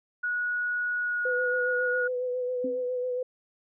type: tone with pitch glide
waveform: sine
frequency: 1459 to 1448.1 Hz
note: F#6 to F#6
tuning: -25 to -38 cents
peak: -26 dBFS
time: 0.23-2.08 s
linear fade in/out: 10 ms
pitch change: -13 cents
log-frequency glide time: 1-1.23 s
type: tone with vibrato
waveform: sine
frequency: 500 Hz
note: B4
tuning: 21 cents sharp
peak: -27 dBFS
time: 1.25-3.23 s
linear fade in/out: 5 ms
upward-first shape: sine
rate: 7.3 Hz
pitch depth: 26 cents each way
type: tone with exponential decay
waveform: sine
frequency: 261.6 Hz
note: C4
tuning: in tune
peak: -28 dBFS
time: 2.64-2.88 s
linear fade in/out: 5 ms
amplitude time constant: 51 ms
effects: none